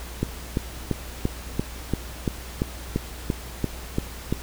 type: click train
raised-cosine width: 3 ms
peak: -9 dBFS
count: 13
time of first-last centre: 0.23-4.326 s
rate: 2.93 Hz
effects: added 60 Hz sine -37 dBFS peak until 4.42 s + pink hiss -40 dBFS RMS until 4.42 s